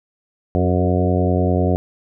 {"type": "harmonic tone with a mistuned harmonic", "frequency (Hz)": 90.1, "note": "F#2", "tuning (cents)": -45, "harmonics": [1, 2, 3, 4, 5, 6, 7, 8], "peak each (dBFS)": [-18, -21, -23, -24, -25, -26, -26, -27], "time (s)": [0.55, 1.76], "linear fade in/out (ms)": 0, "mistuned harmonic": 4, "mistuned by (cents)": 24, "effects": []}